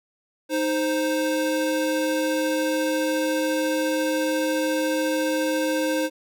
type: tone pair together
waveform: square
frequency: 311.2 / 523.4 Hz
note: D#4 / C5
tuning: 0 / 0 cents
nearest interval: major sixth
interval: 900 cents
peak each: -25 dBFS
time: 0.49-6.1 s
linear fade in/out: 50 ms
effects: none